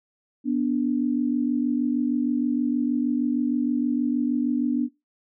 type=tone pair together; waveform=sine; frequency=245 / 291.4 Hz; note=B3 / D4; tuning=-14 / -13 cents; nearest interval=minor third; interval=301 cents; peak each=-23 dBFS; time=0.44-4.89 s; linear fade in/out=50 ms; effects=noise-tail reverb RT60 0.2 s tail -18 dB re dry